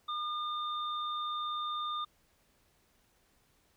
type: tone pair together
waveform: sine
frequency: 1212 / 3619 Hz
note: D#6 / A7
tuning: -46 / +48 cents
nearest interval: octave + perfect fifth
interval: 1894 cents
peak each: -34 / -40 dBFS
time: 0.08-2.05 s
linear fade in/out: 10 ms
effects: pink hiss -70 dBFS RMS until 3.76 s